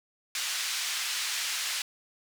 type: band-pass noise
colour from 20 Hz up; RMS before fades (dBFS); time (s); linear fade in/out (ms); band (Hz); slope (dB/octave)
white; -32; 0.35-1.82; 2; 1600 to 6000; 12
effects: none